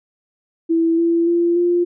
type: tone with pitch steps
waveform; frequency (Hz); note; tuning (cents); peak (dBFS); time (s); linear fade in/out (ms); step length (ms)
sine; 330 / 336.4 / 342.8 / 349.4; E4 / E4 / F4 / F4; +2 / +35 / -32 / +1; -13; 0.69-1.85; 20; 290
effects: none